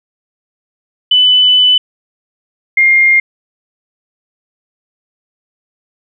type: tone pair in turn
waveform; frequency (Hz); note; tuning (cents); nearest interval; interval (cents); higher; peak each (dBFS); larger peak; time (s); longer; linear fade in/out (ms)
sine; 2998 / 2120; F#7 / C7; +22 / +22; tritone; 600; first; -5; neither; 1.11-1.78 / 2.77-3.2; first; 5
effects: none